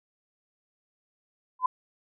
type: tone with exponential growth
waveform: sine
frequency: 1014 Hz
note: B5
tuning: 45 cents sharp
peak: -16 dBFS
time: 1.59-1.66 s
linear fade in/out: 5 ms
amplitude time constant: 15 ms
effects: none